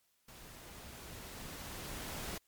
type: noise with level ramp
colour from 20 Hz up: pink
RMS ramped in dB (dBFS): -54 to -41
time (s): 0.28-2.38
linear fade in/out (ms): 5
effects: white hiss -75 dBFS RMS until 2.47 s + MP3 96 kbps